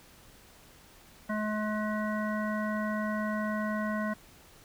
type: harmonic tone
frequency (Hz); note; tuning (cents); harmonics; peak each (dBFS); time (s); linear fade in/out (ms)
213; G#3; +44; 1 / 3 / 5 / 7 / 9; -31 / -36 / -38 / -39 / -41; 1.29-4.14; 10
effects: pink hiss -56 dBFS RMS until 4.64 s